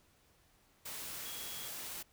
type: tone in noise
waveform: sine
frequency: 3322 Hz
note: G#7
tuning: in tune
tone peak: -50 dBFS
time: 1.25-1.69 s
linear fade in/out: 10 ms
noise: white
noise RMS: -44 dBFS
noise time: 0.85-2.03 s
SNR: -9 dB
effects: pink hiss -69 dBFS RMS until 2.12 s